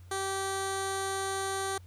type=tone with low-pass filter; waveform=15% pulse; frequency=387.9 Hz; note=G4; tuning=18 cents flat; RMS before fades=-33 dBFS; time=0.11-1.78 s; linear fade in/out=5 ms; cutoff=9100 Hz; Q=2.7; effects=added 90 Hz sine -48 dBFS peak until 1.86 s + pink hiss -64 dBFS RMS until 1.86 s